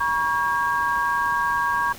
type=tone cluster; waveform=sine; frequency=956 / 1114 / 1617 Hz; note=A#5 / C#6 / G#6; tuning=+43 / +8 / -47 cents; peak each=-24 dBFS; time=0-1.93 s; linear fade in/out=10 ms; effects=pink hiss -40 dBFS RMS until 1.98 s